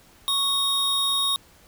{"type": "tone pair together", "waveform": "square", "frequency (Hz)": [1108.7, 3729], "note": ["C#6", "A#7"], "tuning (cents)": [0, 0], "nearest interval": "octave + major sixth", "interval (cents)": 2100, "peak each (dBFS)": [-30, -22], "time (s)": [0.28, 1.36], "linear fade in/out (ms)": 0, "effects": ["pink hiss -54 dBFS RMS until 1.67 s"]}